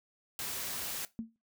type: noise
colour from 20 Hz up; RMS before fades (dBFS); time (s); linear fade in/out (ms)
white; -38; 0.39-1.05; 0
type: tone with exponential decay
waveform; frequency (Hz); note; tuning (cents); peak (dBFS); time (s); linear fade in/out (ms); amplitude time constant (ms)
sine; 226.7; A#3; -48; -31; 1.19-1.36; 0; 36
effects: noise-tail reverb RT60 0.2 s tail -17 dB re dry